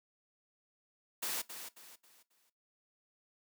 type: noise with echo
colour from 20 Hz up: white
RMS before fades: -37 dBFS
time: 1.22-1.42 s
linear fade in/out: 10 ms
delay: 270 ms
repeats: 4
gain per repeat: -9 dB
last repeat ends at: 2.5 s
effects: noise-tail reverb RT60 0.2 s tail -17 dB re dry + high-pass 200 Hz 12 dB/octave